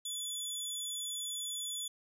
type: tone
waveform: 20% pulse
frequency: 3450 Hz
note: A7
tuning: 35 cents flat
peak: -31 dBFS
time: 0.05-1.88 s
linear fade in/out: 5 ms
effects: none